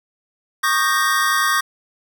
square chord, Eb dominant seventh, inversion third, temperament equal with one note detuned, 1108.7 / 1217.5 / 1568 / 1864.7 Hz, Db6 / Eb6 / G6 / Bb6, 0 / -38 / 0 / 0 cents, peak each -22 dBFS, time 0.63-1.61 s, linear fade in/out 10 ms, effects none

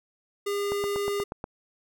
square tone, 404.9 Hz, G#4, 44 cents flat, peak -27 dBFS, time 0.46-1.24 s, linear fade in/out 10 ms
click train, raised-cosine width 1 ms, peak -19 dBFS, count 7, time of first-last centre 0.72-1.441 s, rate 8.32 Hz
effects none

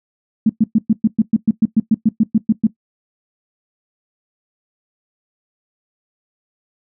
sine tone bursts, 220 Hz, A3, in tune, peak -8 dBFS, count 16, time 0.46-2.67 s, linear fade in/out 5 ms, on 35 ms, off 110 ms, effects noise-tail reverb RT60 0.1 s tail -17 dB re dry

